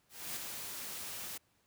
white noise with ADSR envelope, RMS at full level -39 dBFS, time 0.09-1.38 s, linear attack 270 ms, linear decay 14 ms, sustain -4 dB, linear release 9 ms, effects pink hiss -73 dBFS RMS until 1.66 s + high-pass 60 Hz 12 dB/octave

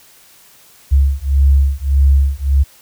sine beating tone pair, 68.2 / 69.9 Hz, C#2 / C#2, -28 / +15 cents, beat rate 1.7 Hz, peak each -12 dBFS, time 0.91-2.64 s, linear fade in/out 20 ms, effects white hiss -46 dBFS RMS until 2.81 s

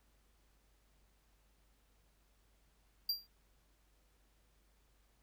square tone with exponential decay, 4745 Hz, D8, 17 cents sharp, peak -30 dBFS, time 3.09-3.27 s, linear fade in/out 5 ms, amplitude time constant 39 ms, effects added 50 Hz sine -70 dBFS peak until 5.22 s + pink hiss -75 dBFS RMS until 5.22 s

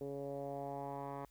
10% pulse tone with low-pass filter sweep, 139.9 Hz, C#3, 16 cents sharp, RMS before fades -43 dBFS, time 0.01-1.25 s, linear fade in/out 2 ms, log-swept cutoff 440 to 1200 Hz, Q 2.9, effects added 50 Hz sine -66 dBFS peak until 1.3 s + white hiss -73 dBFS RMS until 1.3 s

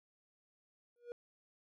triangle tone with exponential growth, 479.5 Hz, A#4, 49 cents sharp, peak -37 dBFS, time 0.96-1.12 s, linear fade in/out 1 ms, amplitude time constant 34 ms, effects none

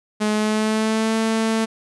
sawtooth tone with pitch glide, 212.4 to 222.8 Hz, G#3 to A3, +39 to +22 cents, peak -14 dBFS, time 0.2-1.66 s, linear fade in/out 20 ms, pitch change +83 cents, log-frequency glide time 0.3-1.16 s, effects resampled to 24000 Hz

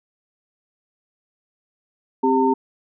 sine tone cluster, 262.4 / 396.5 / 907 Hz, C4 / G4 / A#5, +5 / +20 / -48 cents, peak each -19 dBFS, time 2.23-2.54 s, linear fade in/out 10 ms, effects none

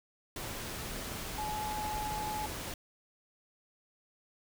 sine tone in noise, 850 Hz, G#5, 40 cents sharp, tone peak -35 dBFS, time 1.38-2.46 s, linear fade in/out 2 ms, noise pink, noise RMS -40 dBFS, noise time 0.36-2.74 s, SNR +2 dB, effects none

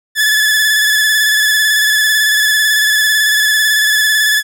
sawtooth tone with vibrato, 1725 Hz, A6, 35 cents flat, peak -6 dBFS, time 0.15-4.43 s, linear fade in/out 50 ms, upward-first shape square, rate 18 Hz, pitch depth 25 cents each way, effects none

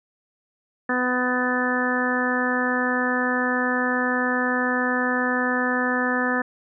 harmonic tone, 250.4 Hz, B3, 24 cents sharp, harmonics 1 / 2 / 3 / 4 / 5 / 6 / 7, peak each -25 / -28 / -31 / -31 / -30 / -30 / -25 dBFS, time 0.89-6.42 s, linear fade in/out 5 ms, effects none

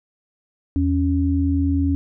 sine tone pair together, 82.41 / 277.2 Hz, E2 / C#4, 0 / 0 cents, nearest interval octave + major sixth, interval 2100 cents, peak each -19 dBFS, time 0.76-1.95 s, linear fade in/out 0 ms, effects none

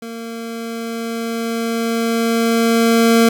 25% pulse tone with level ramp, 229.4 Hz, A#3, 28 cents flat, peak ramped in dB -24 to -5 dBFS, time 0.02-3.29 s, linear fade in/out 5 ms, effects none

